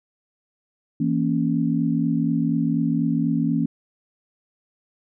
sine chord, A# diminished, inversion second, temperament equal, 164.81 / 233.1 / 277.2 Hz, E3 / A#3 / C#4, 0 / 0 / 0 cents, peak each -23 dBFS, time 1-3.66 s, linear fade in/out 5 ms, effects none

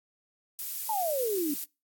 violet noise, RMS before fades -34 dBFS, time 0.59-1.64 s, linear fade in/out 0 ms
sine exponential sweep, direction down, 908 to 277.2 Hz, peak -27 dBFS, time 0.89-1.54 s, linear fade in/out 5 ms
effects noise-tail reverb RT60 0.3 s tail -26 dB re dry + AAC 64 kbps

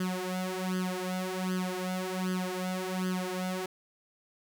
sawtooth tone with flanger, 184.5 Hz, F#3, 5 cents flat, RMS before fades -33 dBFS, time 0-3.66 s, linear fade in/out 5 ms, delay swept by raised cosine 0.63 to 4.03 ms, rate 1.3 Hz, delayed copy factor +0.85, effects none

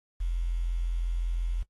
sine tone with quantisation, 42.83 Hz, F1, 33 cents flat, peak -26 dBFS, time 0.2-1.63 s, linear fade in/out 10 ms, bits 9, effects noise-tail reverb RT60 0.1 s tail -22 dB re dry + AAC 32 kbps

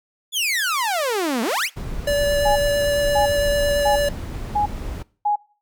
sawtooth exponential two-way sweep, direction down then up, 3548 to 215.2 to 3548 Hz, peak -16 dBFS, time 0.32-1.7 s, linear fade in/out 50 ms, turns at 1.42 s
brown noise, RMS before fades -28 dBFS, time 1.76-5.03 s, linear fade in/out 10 ms
square tone with vibrato, 577 Hz, D5, 31 cents flat, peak -18 dBFS, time 2.07-4.09 s, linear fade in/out 5 ms, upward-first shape sine, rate 8.9 Hz, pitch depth 10 cents each way
sine tone bursts, 830.6 Hz, G#5, in tune, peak -16 dBFS, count 5, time 2.45-5.36 s, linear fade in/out 10 ms, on 110 ms, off 590 ms
effects noise-tail reverb RT60 0.4 s tail -22 dB re dry

